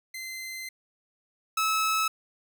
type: tone pair in turn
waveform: sawtooth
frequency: 2069 / 1298.1 Hz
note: C7 / E6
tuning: -20 / -27 cents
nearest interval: minor sixth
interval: 807 cents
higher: first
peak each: -32 / -20 dBFS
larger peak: second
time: 0.14-0.69 / 1.57-2.08 s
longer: first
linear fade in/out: 5 ms
effects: none